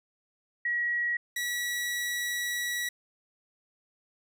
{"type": "tone pair in turn", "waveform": ["sine", "sawtooth"], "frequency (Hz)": [1913, 1935.2], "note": ["A#6", "B6"], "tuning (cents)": [44, -36], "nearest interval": "unison", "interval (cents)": 20, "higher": "second", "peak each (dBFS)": -26, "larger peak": "neither", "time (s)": [[0.65, 1.17], [1.36, 2.89]], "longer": "second", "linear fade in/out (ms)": 5, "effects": []}